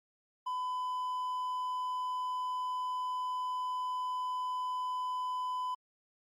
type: tone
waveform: triangle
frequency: 1005 Hz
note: B5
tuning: 30 cents sharp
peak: -31 dBFS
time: 0.46-5.75 s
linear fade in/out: 10 ms
effects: Opus 48 kbps